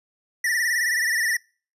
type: tone with vibrato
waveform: square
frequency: 1865 Hz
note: A#6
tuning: in tune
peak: -21 dBFS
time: 0.44-1.37 s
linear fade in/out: 5 ms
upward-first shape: sine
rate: 19 Hz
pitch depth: 97 cents each way
effects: noise-tail reverb RT60 0.4 s tail -26 dB re dry + resampled to 32000 Hz